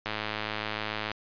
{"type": "click train", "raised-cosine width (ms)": 0.3, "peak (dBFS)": -15, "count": 114, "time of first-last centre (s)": [0.06, 1.116], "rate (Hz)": 107, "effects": ["resampled to 11025 Hz"]}